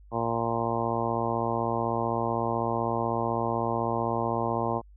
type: harmonic tone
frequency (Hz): 115.9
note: A#2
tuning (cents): -10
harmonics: 1 / 2 / 3 / 4 / 5 / 6 / 7 / 8 / 9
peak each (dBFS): -34 / -34 / -34 / -34 / -34 / -34 / -34 / -34 / -34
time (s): 0.11-4.82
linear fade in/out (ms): 50
effects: added 50 Hz sine -49 dBFS peak until 4.96 s